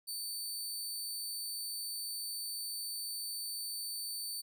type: tone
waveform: 20% pulse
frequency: 4554 Hz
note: C#8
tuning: 46 cents sharp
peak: -32 dBFS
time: 0.07-4.42 s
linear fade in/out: 20 ms
effects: none